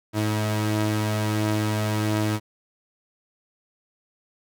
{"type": "tone pair together", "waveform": "sawtooth", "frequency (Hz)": [107.09, 319.8], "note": ["A2", "D#4"], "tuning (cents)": [-46, 48], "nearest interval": "octave + perfect fifth", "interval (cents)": 1894, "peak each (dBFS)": [-19, -24], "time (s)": [0.13, 2.4], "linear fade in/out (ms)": 50, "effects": []}